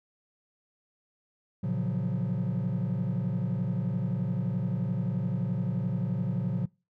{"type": "chord", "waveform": "triangle", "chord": "Gb major seventh", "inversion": "first", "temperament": "just", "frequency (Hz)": [115.62, 138.75, 173.43, 185], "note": ["Bb2", "Db3", "F3", "Gb3"], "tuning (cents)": [-14, 2, -12, 0], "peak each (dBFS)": -30, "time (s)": [1.63, 6.66], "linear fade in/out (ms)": 10, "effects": ["noise-tail reverb RT60 0.3 s tail -26 dB re dry", "tanh soft clip ceiling -19 dBFS"]}